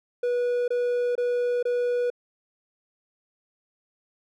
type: tone bursts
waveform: triangle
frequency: 487.3 Hz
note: B4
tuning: 23 cents flat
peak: -20 dBFS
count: 4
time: 0.23-2.102 s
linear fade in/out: 5 ms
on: 450 ms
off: 24 ms
effects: none